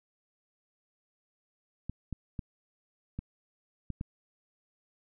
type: clicks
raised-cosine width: 5 ms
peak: -23 dBFS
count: 6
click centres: 1.896 / 2.127 / 2.392 / 3.19 / 3.903 / 4.011 s
effects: none